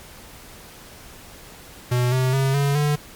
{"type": "tone with pitch steps", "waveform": "square", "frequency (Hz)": [123.47, 129.09, 134.96, 141.09, 147.51], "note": ["B2", "C3", "C#3", "C#3", "D3"], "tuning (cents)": [0, -23, -46, 31, 8], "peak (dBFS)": -18, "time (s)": [1.91, 2.96], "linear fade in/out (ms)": 10, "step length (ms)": 210, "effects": ["pink hiss -43 dBFS RMS until 3.15 s", "MP3 96 kbps"]}